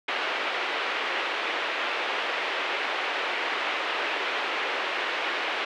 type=band-pass noise; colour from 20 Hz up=white; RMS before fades=-29 dBFS; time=0.08-5.65 s; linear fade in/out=5 ms; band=360 to 2900 Hz; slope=24 dB/octave; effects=none